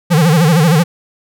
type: tone with vibrato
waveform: square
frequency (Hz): 161.3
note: E3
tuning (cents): -37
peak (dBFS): -8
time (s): 0.1-0.84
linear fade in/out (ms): 20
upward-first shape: sine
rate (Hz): 13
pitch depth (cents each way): 170
effects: none